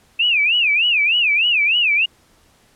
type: tone with vibrato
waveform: sine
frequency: 2595 Hz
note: E7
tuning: 28 cents flat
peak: -13 dBFS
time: 0.19-2.06 s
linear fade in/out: 10 ms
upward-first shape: sine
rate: 3.3 Hz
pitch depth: 220 cents each way
effects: pink hiss -55 dBFS RMS until 2.75 s + low-pass 12000 Hz 12 dB/octave